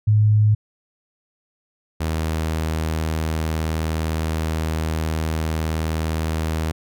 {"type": "tone pair in turn", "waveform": ["sine", "sawtooth"], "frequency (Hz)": [106.4, 79.51], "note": ["G#2", "D#2"], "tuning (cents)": [42, 38], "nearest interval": "perfect fourth", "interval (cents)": 504, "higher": "first", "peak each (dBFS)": [-12, -17], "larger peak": "first", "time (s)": [[0.07, 0.55], [2, 6.72]], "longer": "second", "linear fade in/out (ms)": 10, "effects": []}